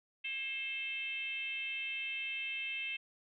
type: tone with frequency modulation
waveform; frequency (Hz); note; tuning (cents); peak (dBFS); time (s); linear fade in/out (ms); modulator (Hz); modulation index
sine; 2637; E7; 0; -36; 0.24-2.97; 10; 498; 0.92
effects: none